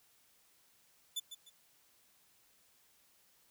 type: tone with echo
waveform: sawtooth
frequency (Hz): 3496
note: A7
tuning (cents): -12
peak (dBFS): -32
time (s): 1.16-1.2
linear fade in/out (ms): 10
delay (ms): 150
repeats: 2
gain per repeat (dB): -10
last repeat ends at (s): 1.5
effects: white hiss -69 dBFS RMS until 3.5 s